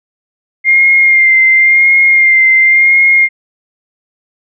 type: tone with vibrato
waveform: sine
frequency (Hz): 2113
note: C7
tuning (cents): +16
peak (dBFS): -4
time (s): 0.64-3.29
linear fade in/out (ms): 50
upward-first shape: sine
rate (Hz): 0.94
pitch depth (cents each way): 28
effects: none